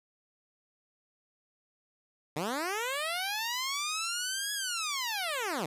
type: linear two-way sweep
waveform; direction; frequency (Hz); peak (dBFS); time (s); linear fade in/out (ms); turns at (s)
10% pulse; up then down; 138.59 to 1686 to 138.59; -23; 2.36-5.66; 5; 4.53
effects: resampled to 32000 Hz